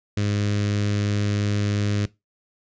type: tone with notch filter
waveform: sawtooth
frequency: 102.9 Hz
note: G#2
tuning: 16 cents flat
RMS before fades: -23 dBFS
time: 0.17-2.06 s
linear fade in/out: 5 ms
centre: 850 Hz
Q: 0.79
effects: noise-tail reverb RT60 0.2 s tail -19 dB re dry + resampled to 16000 Hz